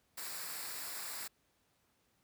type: noise with comb filter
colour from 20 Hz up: white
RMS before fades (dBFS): -43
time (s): 0.17-1.28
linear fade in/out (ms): 10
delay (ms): 0.32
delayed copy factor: -0.55
effects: pink hiss -75 dBFS RMS until 2.23 s + high-pass 60 Hz 12 dB/octave